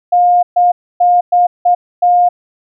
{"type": "tone bursts at uneven times", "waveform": "sine", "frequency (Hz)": 710, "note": "F5", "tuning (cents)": 28, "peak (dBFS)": -6, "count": 6, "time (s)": [[0.12, 0.43], [0.56, 0.72], [1, 1.21], [1.32, 1.47], [1.65, 1.75], [2.02, 2.29]], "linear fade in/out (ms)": 10, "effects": []}